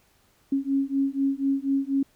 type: beating tone pair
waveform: sine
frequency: 272 / 276.1 Hz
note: C#4 / C#4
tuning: -33 / -7 cents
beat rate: 4.1 Hz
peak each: -25 dBFS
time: 0.52-2.03 s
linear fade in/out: 5 ms
effects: pink hiss -63 dBFS RMS until 2.15 s